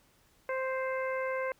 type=harmonic tone; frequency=523.3 Hz; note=C5; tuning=in tune; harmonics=1 / 2 / 3 / 4 / 5; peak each=-32 / -38 / -40 / -40 / -51 dBFS; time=0.49-1.52 s; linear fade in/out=2 ms; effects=pink hiss -66 dBFS RMS until 1.59 s